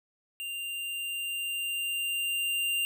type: tone with level ramp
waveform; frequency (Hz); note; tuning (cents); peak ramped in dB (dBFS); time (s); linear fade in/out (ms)
square; 2787; F7; -4; -35 to -27; 0.4-2.85; 0
effects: none